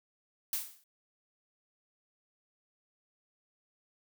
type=noise with exponential decay; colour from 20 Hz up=blue; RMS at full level=-30 dBFS; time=0.53-0.84 s; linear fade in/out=2 ms; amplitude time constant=66 ms; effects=none